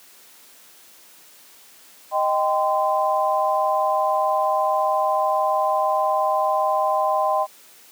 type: chord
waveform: sine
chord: C minor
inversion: first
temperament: equal with one note detuned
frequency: 622.3 / 784 / 1030.3 Hz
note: Eb5 / G5 / C6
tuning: 0 / 0 / -27 cents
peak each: -22 dBFS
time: 2.11-7.47 s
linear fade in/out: 50 ms
effects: white hiss -49 dBFS RMS until 7.91 s + high-pass 200 Hz 12 dB/octave